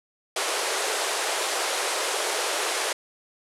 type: band-pass noise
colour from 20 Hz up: pink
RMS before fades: -27 dBFS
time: 0.36-2.93 s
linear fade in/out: 5 ms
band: 380 to 11000 Hz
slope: 48 dB/octave
effects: none